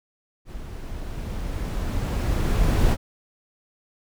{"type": "noise with level ramp", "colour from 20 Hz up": "brown", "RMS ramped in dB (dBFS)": [-37, -17], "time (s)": [0.45, 2.97], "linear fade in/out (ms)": 50, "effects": []}